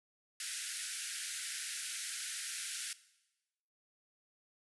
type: band-pass noise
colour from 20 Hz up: white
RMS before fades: -42 dBFS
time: 0.4-2.93 s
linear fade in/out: 2 ms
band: 1400 to 11000 Hz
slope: 96 dB/octave
effects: noise-tail reverb RT60 1.0 s tail -18 dB re dry